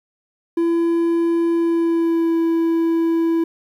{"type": "tone with pitch glide", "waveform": "triangle", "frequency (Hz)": [336.3, 330.9], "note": ["E4", "E4"], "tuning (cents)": [35, 7], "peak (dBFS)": -13, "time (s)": [0.57, 3.44], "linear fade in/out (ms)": 5, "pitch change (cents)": -28, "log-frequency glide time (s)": [1.53, 2.36], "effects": ["9-bit"]}